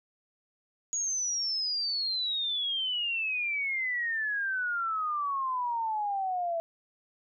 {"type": "exponential sweep", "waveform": "sine", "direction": "down", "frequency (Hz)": [6750, 659.3], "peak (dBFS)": -28, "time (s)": [0.93, 6.6], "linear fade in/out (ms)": 0, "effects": []}